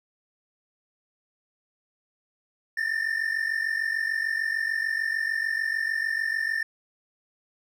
triangle tone pair together, 1772 / 1818.7 Hz, A6 / A#6, +12 / -43 cents, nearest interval unison, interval 45 cents, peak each -26 dBFS, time 2.77-6.63 s, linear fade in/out 5 ms, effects none

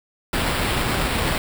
pink noise with sample-and-hold, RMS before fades -22 dBFS, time 0.33-1.38 s, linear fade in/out 2 ms, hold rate 6300 Hz, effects none

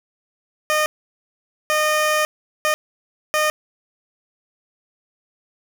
15% pulse tone bursts at uneven times, 612 Hz, D#5, 29 cents flat, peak -10 dBFS, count 4, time 0.7-0.86 / 1.7-2.25 / 2.65-2.74 / 3.34-3.5 s, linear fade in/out 0 ms, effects none

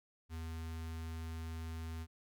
square tone with notch filter, 81.2 Hz, E2, 26 cents flat, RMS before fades -43 dBFS, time 0.29-2.07 s, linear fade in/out 50 ms, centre 540 Hz, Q 1.5, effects none

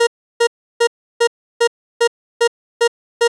40% pulse tone bursts, 469.5 Hz, A#4, 12 cents sharp, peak -9 dBFS, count 9, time 0-3.279 s, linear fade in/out 10 ms, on 71 ms, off 330 ms, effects resampled to 22050 Hz

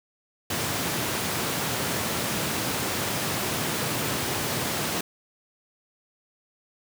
pink high-pass noise, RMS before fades -28 dBFS, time 0.5-5.01 s, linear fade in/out 5 ms, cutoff 100 Hz, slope 24 dB/octave, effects none

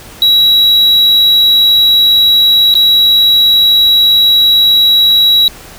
triangle tone with dropouts, 3883 Hz, B7, 30 cents flat, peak -3 dBFS, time 0.22-5.48 s, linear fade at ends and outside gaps 1 ms, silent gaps 2.741-2.752 s, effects pink hiss -33 dBFS RMS until 5.78 s

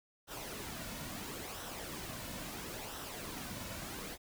pink noise with flanger, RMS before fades -44 dBFS, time 0.27-4.18 s, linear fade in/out 50 ms, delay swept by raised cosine 0.43 to 2.53 ms, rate 0.74 Hz, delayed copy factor -0.5, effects none

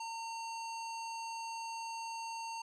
square tone with low-pass filter, 912 Hz, A#5, 38 cents flat, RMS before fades -42 dBFS, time 0-2.62 s, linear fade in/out 5 ms, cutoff 6400 Hz, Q 1.9, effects none

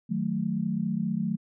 sine chord, D# diminished, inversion none, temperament equal, 155.56 / 185 / 220 Hz, D#3 / F#3 / A3, 0 / 0 / 0 cents, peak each -33 / -29 / -29 dBFS, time 0.09-1.37 s, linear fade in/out 20 ms, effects none

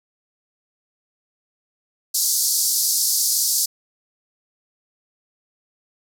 pink band-pass noise, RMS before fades -20 dBFS, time 2.14-3.66 s, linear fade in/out 10 ms, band 4600 to 15000 Hz, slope 48 dB/octave, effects none

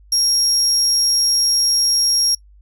35% pulse tone, 5588 Hz, F8, in tune, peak -11 dBFS, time 0.12-2.35 s, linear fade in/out 5 ms, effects noise-tail reverb RT60 0.1 s tail -24 dB re dry + added 50 Hz sine -44 dBFS peak until 2.61 s

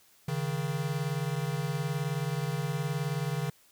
square beating tone pair, 138.1 / 157.1 Hz, C#3 / D#3, -6 / +17 cents, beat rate 19 Hz, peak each -33 / -33 dBFS, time 0.28-3.5 s, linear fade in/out 5 ms, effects white hiss -62 dBFS RMS until 3.71 s

